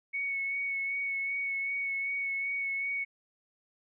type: tone with vibrato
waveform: sine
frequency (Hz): 2217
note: C#7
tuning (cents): 0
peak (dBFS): -30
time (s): 0.13-3.05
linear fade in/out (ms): 20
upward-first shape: sine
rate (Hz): 2.6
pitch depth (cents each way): 18
effects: none

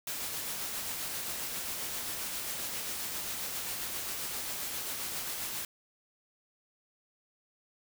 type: noise with tremolo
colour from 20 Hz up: white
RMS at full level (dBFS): -36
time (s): 0.07-5.65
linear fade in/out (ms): 2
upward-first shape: sine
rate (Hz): 7.5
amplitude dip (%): 25
effects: none

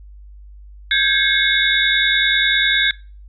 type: tone cluster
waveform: sine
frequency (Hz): 1586 / 1676 / 2173 / 3485 / 3789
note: G6 / G#6 / C#7 / A7 / A#7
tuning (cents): +20 / +15 / -35 / -17 / +27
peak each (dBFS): -20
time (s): 0.91-2.91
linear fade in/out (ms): 2
effects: noise-tail reverb RT60 0.4 s tail -24 dB re dry + added 50 Hz sine -37 dBFS peak until 3.28 s

